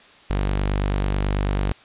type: tone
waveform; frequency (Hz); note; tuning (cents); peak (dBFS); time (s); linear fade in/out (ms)
sawtooth; 49.15; G1; +5; -16; 0.3-1.72; 0
effects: white hiss -49 dBFS RMS until 1.84 s + resampled to 8000 Hz